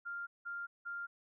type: tone bursts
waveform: sine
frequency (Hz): 1396.9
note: F6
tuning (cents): 0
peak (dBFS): -39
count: 3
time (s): 0.05-1.07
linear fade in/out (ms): 20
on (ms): 220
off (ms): 180
effects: none